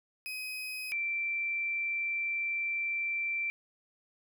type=tone pair in turn; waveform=35% pulse / sine; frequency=2520 / 2346 Hz; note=D#7 / D7; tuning=+21 / -2 cents; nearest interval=minor second; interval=123 cents; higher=first; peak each=-35 / -30 dBFS; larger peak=second; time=0.26-0.92 / 0.92-3.5 s; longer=second; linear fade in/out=0 ms; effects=none